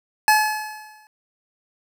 25% pulse tone with exponential decay, 856 Hz, A5, 48 cents flat, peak -7 dBFS, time 0.28-1.07 s, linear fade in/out 1 ms, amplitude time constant 170 ms, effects none

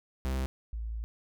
45% pulse / sine tone pair in turn, 65.41 / 55.8 Hz, C2 / A1, 0 / +25 cents, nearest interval minor third, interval 275 cents, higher first, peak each -29 / -33 dBFS, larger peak first, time 0.25-0.46 / 0.73-1.04 s, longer second, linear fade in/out 0 ms, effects none

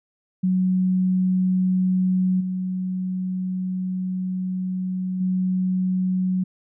sine tone with level steps, 185 Hz, F#3, in tune, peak -17 / -23 / -19 dBFS, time 0.43-6.44 s, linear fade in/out 10 ms, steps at 2.4 / 5.2 s, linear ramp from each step 10 ms, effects none

